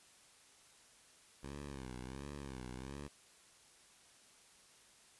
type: tone with vibrato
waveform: 10% pulse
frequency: 66.8 Hz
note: C2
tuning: 36 cents sharp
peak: -37 dBFS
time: 1.43-3.08 s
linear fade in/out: 5 ms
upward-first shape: sine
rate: 1.4 Hz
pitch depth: 130 cents each way
effects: white hiss -64 dBFS RMS until 5.19 s + resampled to 24000 Hz